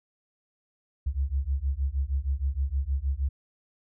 sine beating tone pair, 65.41 / 71.81 Hz, C2 / D2, 0 / -38 cents, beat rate 6.4 Hz, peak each -28 dBFS, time 1.06-3.29 s, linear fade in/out 10 ms, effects none

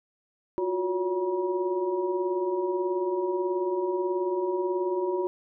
sine tone cluster, 347.1 / 365.5 / 563 / 959 Hz, F4 / F#4 / C#5 / A#5, -11 / -21 / +27 / +49 cents, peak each -35 / -26 / -35 / -34 dBFS, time 0.58-5.27 s, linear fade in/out 0 ms, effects none

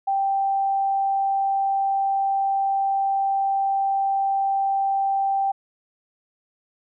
sine tone, 784 Hz, G5, in tune, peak -19 dBFS, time 0.07-5.52 s, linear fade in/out 10 ms, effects none

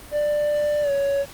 triangle tone with pitch glide, 592 to 558.8 Hz, D5 to C#5, +14 to +14 cents, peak -17 dBFS, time 0.11-1.26 s, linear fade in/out 50 ms, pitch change -100 cents, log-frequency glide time 0.82-0.91 s, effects pink hiss -42 dBFS RMS until 1.33 s + Opus 32 kbps

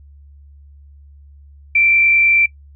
sine tone with frequency modulation, 2349 Hz, D7, in tune, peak -10 dBFS, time 1.75-2.46 s, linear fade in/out 5 ms, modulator 49.2 Hz, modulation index 0.64, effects noise-tail reverb RT60 0.1 s tail -22 dB re dry + added 71 Hz sine -40 dBFS peak until 2.75 s

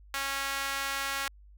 sawtooth tone with high-pass filter, 274.8 Hz, C#4, 15 cents flat, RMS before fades -33 dBFS, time 0.14-1.28 s, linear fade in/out 2 ms, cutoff 1400 Hz, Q 1.2, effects added 50 Hz sine -51 dBFS peak until 1.57 s

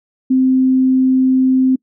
sine tone, 260 Hz, C4, 11 cents flat, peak -9 dBFS, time 0.3-1.76 s, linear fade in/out 10 ms, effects noise-tail reverb RT60 0.1 s tail -26 dB re dry

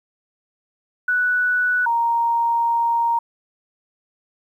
sine tone pair in turn, 1480 / 932.3 Hz, F#6 / A#5, 0 / 0 cents, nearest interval minor sixth, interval 800 cents, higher first, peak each -16 dBFS, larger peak neither, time 1.08-1.86 / 1.86-3.19 s, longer second, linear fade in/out 5 ms, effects 9-bit

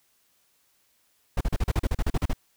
brown noise bursts, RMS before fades -23 dBFS, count 13, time 1.37-2.333 s, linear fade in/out 5 ms, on 39 ms, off 38 ms, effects white hiss -67 dBFS RMS until 2.56 s

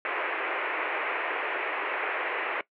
white band-pass noise, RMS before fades -31 dBFS, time 0.05-2.61 s, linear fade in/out 2 ms, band 340 to 2500 Hz, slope 48 dB/octave, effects noise-tail reverb RT60 0.1 s tail -19 dB re dry

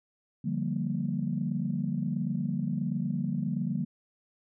sine chord, G minor seventh, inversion second, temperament equal, 146.83 / 174.61 / 196 / 233.1 Hz, D3 / F3 / G3 / Bb3, 0 / 0 / 0 / 0 cents, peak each -33 dBFS, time 0.44-3.85 s, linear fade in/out 10 ms, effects tanh soft clip ceiling -17 dBFS

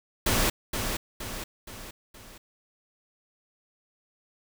pink noise with echo, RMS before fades -24 dBFS, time 0.26-0.5 s, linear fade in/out 5 ms, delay 470 ms, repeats 4, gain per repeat -6 dB, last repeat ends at 2.38 s, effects none

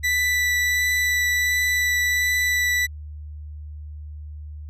40% pulse tone with vibrato, 1975.5 Hz, B6, in tune, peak -18 dBFS, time 0.03-2.87 s, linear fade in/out 20 ms, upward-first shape triangle, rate 1.4 Hz, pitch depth 8 cents each way, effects added 75 Hz sine -33 dBFS peak until 4.69 s + resampled to 32000 Hz

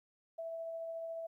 sine tone with tremolo, 659 Hz, E5, 1 cent flat, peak -38 dBFS, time 0.38-1.27 s, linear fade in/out 10 ms, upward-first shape triangle, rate 14 Hz, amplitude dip 25%, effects 13-bit

